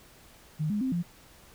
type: tone with pitch steps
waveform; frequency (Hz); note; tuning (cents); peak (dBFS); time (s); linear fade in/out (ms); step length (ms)
sine; 153.9 / 208.3 / 261.2 / 173.1; D#3 / G#3 / C4 / F3; -19 / +5 / -3 / -15; -26; 0.59-1.03; 20; 110
effects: pink hiss -55 dBFS RMS until 1.54 s